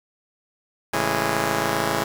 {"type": "chord", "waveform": "5% pulse", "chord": "A major seventh", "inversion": "none", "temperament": "just", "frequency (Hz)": [110, 137.5, 165, 206.2], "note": ["A2", "C#3", "E3", "G#3"], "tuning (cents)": [0, -14, 2, -12], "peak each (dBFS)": -17, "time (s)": [0.93, 2.04], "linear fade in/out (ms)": 5, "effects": ["7-bit"]}